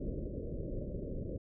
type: low-pass noise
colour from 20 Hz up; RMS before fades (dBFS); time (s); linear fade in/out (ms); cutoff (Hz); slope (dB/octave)
pink; -39; 0-1.38; 10; 590; 96
effects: none